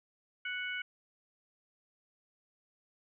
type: harmonic tone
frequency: 740 Hz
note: F#5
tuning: in tune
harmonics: 2 / 3 / 4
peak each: -38 / -39 / -43 dBFS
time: 0.45-0.82 s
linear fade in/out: 5 ms
effects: none